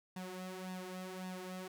sawtooth tone with flanger, 184.8 Hz, F#3, 2 cents flat, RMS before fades -45 dBFS, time 0.16-1.68 s, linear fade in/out 5 ms, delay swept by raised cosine 1.1 to 3.9 ms, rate 1.8 Hz, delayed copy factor +0.7, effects none

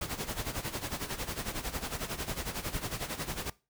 pink noise with tremolo, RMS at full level -34 dBFS, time 0.01-3.5 s, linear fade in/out 5 ms, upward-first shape sine, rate 11 Hz, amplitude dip 75%, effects noise-tail reverb RT60 0.3 s tail -21 dB re dry

